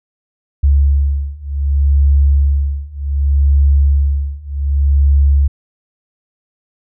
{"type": "beating tone pair", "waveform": "sine", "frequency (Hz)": [69.9, 70.56], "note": ["C#2", "C#2"], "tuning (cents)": [15, 31], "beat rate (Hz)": 0.66, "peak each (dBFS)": [-13, -12], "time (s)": [0.63, 5.48], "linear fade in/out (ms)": 10, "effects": []}